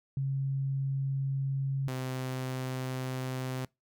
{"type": "tone pair in turn", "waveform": ["sine", "sawtooth"], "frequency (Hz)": [136.2, 129.37], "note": ["C#3", "C3"], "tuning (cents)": [-30, -19], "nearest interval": "minor second", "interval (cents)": 89, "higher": "first", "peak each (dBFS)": [-28, -29], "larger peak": "first", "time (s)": [[0.17, 1.88], [1.88, 3.65]], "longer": "second", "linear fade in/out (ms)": 2, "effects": ["noise-tail reverb RT60 0.2 s tail -24 dB re dry"]}